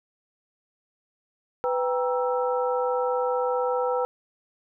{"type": "tone cluster", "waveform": "sine", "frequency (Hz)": [498.5, 790, 945, 1323], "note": ["B4", "G5", "A#5", "E6"], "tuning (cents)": [16, 13, 23, 6], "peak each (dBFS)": [-24, -30, -31, -32], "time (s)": [1.64, 4.05], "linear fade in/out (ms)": 0, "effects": []}